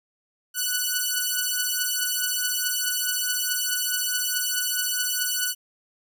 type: beating tone pair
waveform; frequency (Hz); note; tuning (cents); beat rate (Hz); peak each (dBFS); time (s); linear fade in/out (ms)
5% pulse; 1480 / 1484.7; F#6 / F#6; 0 / +6; 4.7; -15; 0.54-5.55; 50
effects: none